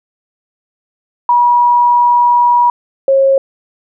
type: tone pair in turn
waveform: sine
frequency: 965 / 541.6 Hz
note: B5 / C#5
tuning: -40 / -40 cents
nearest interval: minor seventh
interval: 1000 cents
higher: first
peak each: -6 dBFS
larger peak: neither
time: 1.29-2.7 / 3.08-3.38 s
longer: first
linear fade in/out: 2 ms
effects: none